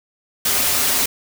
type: noise with comb filter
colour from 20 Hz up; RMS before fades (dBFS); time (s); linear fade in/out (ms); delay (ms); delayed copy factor
white; -18; 0.45-1.06; 5; 6.1; -0.65
effects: none